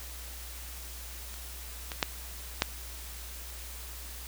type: clicks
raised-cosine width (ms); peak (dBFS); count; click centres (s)
0.2; -28 / -18 / -7 / -6; 4; 1.341 / 1.918 / 2.028 / 2.621
effects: added 60 Hz sine -43 dBFS peak until 4.27 s + white hiss -45 dBFS RMS until 4.27 s